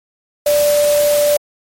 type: tone in noise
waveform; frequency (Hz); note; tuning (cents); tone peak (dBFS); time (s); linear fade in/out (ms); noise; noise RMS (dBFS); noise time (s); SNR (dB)
sine; 587.3; D5; 0; -10; 0.46-1.37; 5; white; -22; 0.46-1.37; +9
effects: MP3 64 kbps